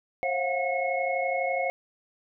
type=tone cluster; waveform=sine; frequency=536 / 697 / 729 / 2178 Hz; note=C5 / F5 / F#5 / C#7; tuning=+42 / -4 / -26 / -31 cents; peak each=-29 / -31 / -31 / -31 dBFS; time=0.23-1.7 s; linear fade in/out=0 ms; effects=none